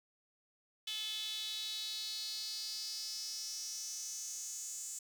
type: tone with high-pass filter sweep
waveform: sawtooth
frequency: 432.1 Hz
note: A4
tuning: 31 cents flat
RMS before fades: -42 dBFS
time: 0.87-4.99 s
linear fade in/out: 5 ms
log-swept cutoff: 3300 to 7300 Hz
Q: 5.9
effects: none